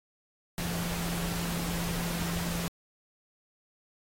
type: tone in noise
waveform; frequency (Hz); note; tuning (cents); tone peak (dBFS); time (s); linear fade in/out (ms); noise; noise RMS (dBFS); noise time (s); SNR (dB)
sine; 171; F3; -36; -33; 0.58-2.68; 0; pink; -36; 0.58-2.68; 0
effects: AAC 48 kbps